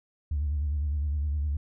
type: tone with vibrato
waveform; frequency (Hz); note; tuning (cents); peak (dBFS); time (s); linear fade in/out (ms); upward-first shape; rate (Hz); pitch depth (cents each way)
sine; 73.42; D2; 0; -24; 0.31-1.57; 5; sine; 9.8; 84
effects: tanh soft clip ceiling -22 dBFS